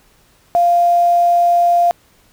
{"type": "tone with quantisation", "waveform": "sine", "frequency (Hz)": 695, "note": "F5", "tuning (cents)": -9, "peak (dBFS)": -9, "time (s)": [0.55, 1.91], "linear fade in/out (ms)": 0, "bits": 6, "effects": ["pink hiss -53 dBFS RMS until 2.32 s"]}